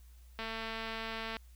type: click train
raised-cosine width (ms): 0.3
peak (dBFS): -24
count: 220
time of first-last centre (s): 0.39-1.368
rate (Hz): 224
effects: added 60 Hz sine -53 dBFS peak until 1.55 s + white hiss -68 dBFS RMS until 1.55 s